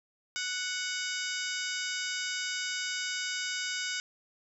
harmonic tone with a mistuned harmonic, 740 Hz, F#5, in tune, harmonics 2 / 3 / 4 / 5 / 6 / 7 / 8 / 9 / 10, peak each -37 / -39 / -40 / -41 / -42 / -42 / -43 / -44 / -44 dBFS, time 0.36-4 s, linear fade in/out 0 ms, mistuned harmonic 6, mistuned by +110 cents, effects none

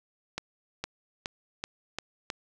accelerating click train, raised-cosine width 0.2 ms, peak -15 dBFS, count 6, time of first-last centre 0.38-2.302 s, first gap 460 ms, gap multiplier 0.91, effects none

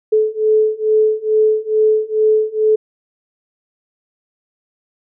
sine beating tone pair, 431.4 / 433.7 Hz, A4 / A4, -34 / -25 cents, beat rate 2.3 Hz, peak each -15 / -14 dBFS, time 0.12-2.76 s, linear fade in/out 10 ms, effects none

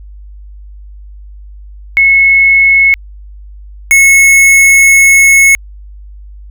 sine / square tone pair in turn, 2189 / 2189 Hz, C#7 / C#7, -22 / -22 cents, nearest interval unison, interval 0 cents, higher neither, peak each -3 dBFS, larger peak neither, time 1.97-2.94 / 3.91-5.55 s, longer second, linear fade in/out 0 ms, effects added 50 Hz sine -28 dBFS peak until 6.5 s

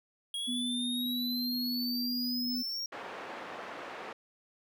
square exponential sweep, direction up, 3285 to 5610 Hz, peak -34 dBFS, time 0.34-2.86 s, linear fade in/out 2 ms
sine tone with pitch glide, 244.7 to 246.1 Hz, B3 to B3, -16 to -6 cents, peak -33 dBFS, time 0.47-2.63 s, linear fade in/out 20 ms, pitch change +10 cents, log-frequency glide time 1.01-2.2 s
pink band-pass noise, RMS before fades -43 dBFS, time 2.92-4.13 s, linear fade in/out 5 ms, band 440 to 2000 Hz, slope 12 dB/octave
effects none

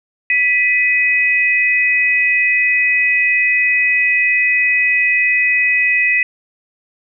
sine tone pair together, 1977.9 / 2521 Hz, B6 / D#7, +2 / +22 cents, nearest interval major third, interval 420 cents, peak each -14 dBFS, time 0.3-6.23 s, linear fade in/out 2 ms, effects none

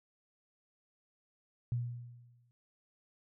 sine tone with exponential decay, 120.4 Hz, B2, 44 cents flat, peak -29 dBFS, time 1.72-2.51 s, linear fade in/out 0 ms, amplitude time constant 170 ms, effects none

